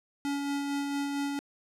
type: tone with tremolo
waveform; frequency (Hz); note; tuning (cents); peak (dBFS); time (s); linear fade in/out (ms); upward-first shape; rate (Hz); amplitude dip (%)
square; 282.7; C#4; +34; -29; 0.25-1.39; 0; sine; 4.4; 30
effects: low-pass 11000 Hz 12 dB/octave + 10-bit